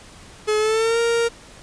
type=tone with pitch glide; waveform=45% pulse; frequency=427 to 465.6 Hz; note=G#4 to A#4; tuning=+48 to -2 cents; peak=-17 dBFS; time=0.47-1.29 s; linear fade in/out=20 ms; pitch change=+150 cents; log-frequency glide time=0.58-0.99 s; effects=pink hiss -44 dBFS RMS until 1.62 s + resampled to 22050 Hz